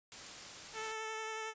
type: noise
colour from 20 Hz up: white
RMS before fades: -48 dBFS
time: 0.12-0.92 s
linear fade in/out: 0 ms
type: tone with vibrato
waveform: 10% pulse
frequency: 440 Hz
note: A4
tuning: in tune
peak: -31 dBFS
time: 0.73-1.54 s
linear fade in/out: 50 ms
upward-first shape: sine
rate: 11 Hz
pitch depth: 14 cents each way
effects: resampled to 16000 Hz